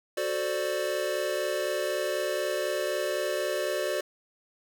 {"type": "chord", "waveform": "square", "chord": "D dominant seventh", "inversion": "first", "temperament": "equal", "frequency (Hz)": [370, 440, 523.3, 587.3], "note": ["F#4", "A4", "C5", "D5"], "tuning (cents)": [0, 0, 0, 0], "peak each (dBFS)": [-34, -37, -35, -31], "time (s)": [0.17, 4.01], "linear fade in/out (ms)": 5, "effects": []}